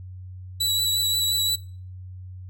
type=tone with vibrato; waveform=sawtooth; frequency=3930 Hz; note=B7; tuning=9 cents flat; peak=-18 dBFS; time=0.6-1.56 s; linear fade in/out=10 ms; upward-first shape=triangle; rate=5.7 Hz; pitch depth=18 cents each way; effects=noise-tail reverb RT60 0.4 s tail -20 dB re dry + added 92 Hz sine -36 dBFS peak until 2.49 s